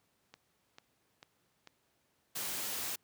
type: click train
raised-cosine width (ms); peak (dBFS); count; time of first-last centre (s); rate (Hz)
0.2; -33; 4; 0.34-1.673; 2.25
type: noise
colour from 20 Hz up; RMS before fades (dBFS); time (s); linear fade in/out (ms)
white; -38; 2.35-2.96; 10
effects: pink hiss -75 dBFS RMS until 3.03 s + high-pass 100 Hz 12 dB/octave